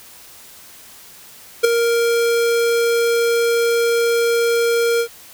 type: tone with ADSR envelope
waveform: square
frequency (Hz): 467.1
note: A#4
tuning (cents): +3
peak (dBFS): -7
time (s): 1.63-5.08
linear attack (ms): 17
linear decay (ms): 7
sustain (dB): -8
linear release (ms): 80
effects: white hiss -42 dBFS RMS until 5.33 s